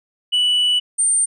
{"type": "tone pair in turn", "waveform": "sine", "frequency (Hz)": [2960, 8870], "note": ["F#7", "C#9"], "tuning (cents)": [0, 0], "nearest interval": "octave + perfect fifth", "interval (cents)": 1900, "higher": "second", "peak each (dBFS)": -11, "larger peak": "neither", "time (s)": [[0.32, 0.8], [0.98, 1.26]], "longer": "first", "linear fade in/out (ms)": 20, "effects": ["tanh soft clip ceiling -13 dBFS"]}